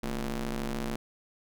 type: ring-modulated tone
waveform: sawtooth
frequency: 124.9 Hz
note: B2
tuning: 20 cents sharp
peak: -24 dBFS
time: 0.03-0.96 s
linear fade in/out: 5 ms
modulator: 98.1 Hz
effects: none